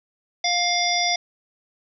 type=harmonic tone; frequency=704 Hz; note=F5; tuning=14 cents sharp; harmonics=1 / 3 / 5 / 7 / 8; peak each=-24 / -25 / -26 / -26 / -27 dBFS; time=0.44-1.16 s; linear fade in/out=5 ms; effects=none